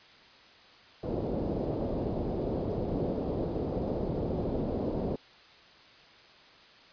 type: low-pass noise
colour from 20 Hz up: white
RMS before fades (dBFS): -32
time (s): 1.03-5.16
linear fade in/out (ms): 5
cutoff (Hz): 550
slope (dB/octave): 24
effects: white hiss -55 dBFS RMS until 6.92 s + resampled to 11025 Hz